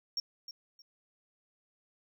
triangle tone with echo, 5530 Hz, F8, 18 cents flat, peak -28 dBFS, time 0.17-0.2 s, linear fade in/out 2 ms, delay 310 ms, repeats 2, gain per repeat -13 dB, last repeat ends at 0.82 s, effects tanh soft clip ceiling -28 dBFS

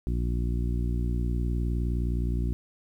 harmonic tone, 59.5 Hz, A#1, 36 cents sharp, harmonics 1 / 2 / 3 / 4 / 5 / 6, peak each -26 / -32 / -36 / -38 / -40 / -42 dBFS, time 0.07-2.53 s, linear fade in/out 0 ms, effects 10-bit

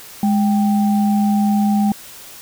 sine tone pair together, 207.7 / 784 Hz, G#3 / G5, 0 / 0 cents, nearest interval octave + major seventh, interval 2300 cents, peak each -13 / -22 dBFS, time 0.23-1.92 s, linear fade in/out 2 ms, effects white hiss -38 dBFS RMS until 2.41 s

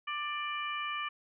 harmonic tone, 591 Hz, D5, 11 cents sharp, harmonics 2 / 3 / 4 / 5, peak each -36 / -42 / -39 / -42 dBFS, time 0.07-1.09 s, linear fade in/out 10 ms, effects none

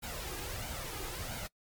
pink noise with flanger, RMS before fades -40 dBFS, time 0.02-1.48 s, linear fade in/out 20 ms, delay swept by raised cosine 1.3 to 2.5 ms, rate 1.5 Hz, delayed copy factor +0.55, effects noise-tail reverb RT60 0.1 s tail -23 dB re dry + MP3 96 kbps

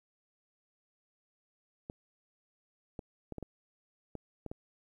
clicks, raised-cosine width 2 ms, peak -27 dBFS, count 8, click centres 1.899 / 2.992 / 3.323 / 3.383 / 3.427 / 4.153 / 4.463 / 4.515 s, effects 11-bit

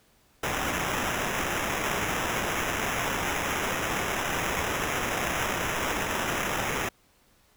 blue noise with sample-and-hold, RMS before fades -29 dBFS, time 0.43-6.89 s, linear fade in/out 5 ms, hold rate 4410 Hz, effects pink hiss -63 dBFS RMS until 7.56 s

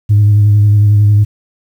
sine tone with vibrato, 103.83 Hz, G#2, in tune, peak -3 dBFS, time 0.09-1.25 s, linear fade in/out 20 ms, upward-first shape sine, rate 11 Hz, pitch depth 26 cents each way, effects tanh soft clip ceiling -2 dBFS + 7-bit

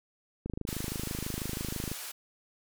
click train, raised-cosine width 3 ms, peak -22 dBFS, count 39, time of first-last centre 0.46-1.916 s, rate 26.1 Hz
white band-pass noise, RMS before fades -41 dBFS, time 0.67-2.12 s, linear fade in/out 10 ms, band 570 to 16000 Hz, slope 12 dB/octave
effects none

